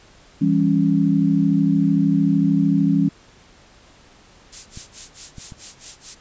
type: chord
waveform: sine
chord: C# diminished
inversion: first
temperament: just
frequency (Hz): 166.31 / 199.57 / 277.2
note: E3 / G3 / C#4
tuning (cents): +16 / +31 / 0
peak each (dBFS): -19 / -19 / -18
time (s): 0.41-3.09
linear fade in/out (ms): 10
type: noise with tremolo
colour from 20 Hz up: violet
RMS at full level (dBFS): -26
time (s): 4.52-6.15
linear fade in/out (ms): 10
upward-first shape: sine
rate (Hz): 4.6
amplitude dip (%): 100
type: clicks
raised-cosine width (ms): 5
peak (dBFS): -24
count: 3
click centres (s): 4.774 / 5.383 / 5.522
effects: pink hiss -50 dBFS RMS until 6.2 s + resampled to 16000 Hz